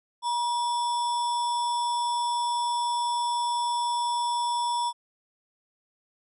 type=tone with sample-and-hold; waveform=sine; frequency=958 Hz; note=A#5; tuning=47 cents sharp; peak=-24 dBFS; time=0.22-4.93 s; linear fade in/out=50 ms; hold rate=4410 Hz; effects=resampled to 24000 Hz